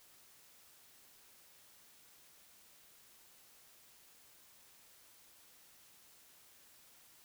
silence, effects white hiss -63 dBFS RMS until 7.24 s

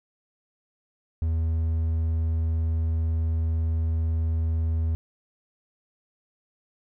triangle tone, 81 Hz, E2, 30 cents flat, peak -20 dBFS, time 1.22-4.95 s, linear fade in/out 0 ms, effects none

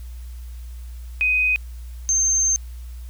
sine tone pair in turn, 2504 / 6310 Hz, D#7 / G8, +10 / +10 cents, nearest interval octave + major third, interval 1600 cents, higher second, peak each -16 dBFS, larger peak neither, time 1.21-1.56 / 2.09-2.56 s, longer second, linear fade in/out 0 ms, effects added 60 Hz sine -32 dBFS peak until 3.09 s + white hiss -53 dBFS RMS until 3.09 s

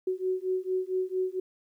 sine beating tone pair, 370 / 374.4 Hz, F#4 / F#4, 0 / +20 cents, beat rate 4.4 Hz, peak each -30 dBFS, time 0.07-1.4 s, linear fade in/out 5 ms, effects 11-bit

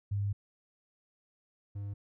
sine / triangle tone pair in turn, 100.9 / 100.9 Hz, G#2 / G#2, -49 / -49 cents, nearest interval unison, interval 0 cents, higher neither, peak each -29 / -34 dBFS, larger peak first, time 0.11-0.33 / 1.75-1.94 s, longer first, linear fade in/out 10 ms, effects none

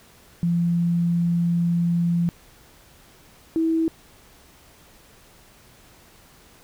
sine tone pair in turn, 171.3 / 325 Hz, F3 / E4, -33 / -24 cents, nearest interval major seventh, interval 1109 cents, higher second, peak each -18 dBFS, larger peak neither, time 0.43-2.29 / 3.56-3.88 s, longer first, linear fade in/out 0 ms, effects pink hiss -52 dBFS RMS until 6.63 s

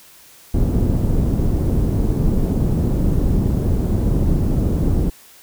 pink low-pass noise, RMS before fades -17 dBFS, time 0.54-5.1 s, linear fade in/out 5 ms, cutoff 280 Hz, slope 12 dB/octave, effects white hiss -46 dBFS RMS until 5.42 s

